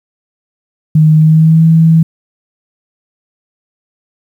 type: tone with pitch glide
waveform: sine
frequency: 155.56 to 162.45 Hz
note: D#3 to E3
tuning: 0 to -25 cents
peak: -3 dBFS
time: 0.95-2.03 s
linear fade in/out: 5 ms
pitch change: +75 cents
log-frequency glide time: 1.16-1.64 s
effects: 7-bit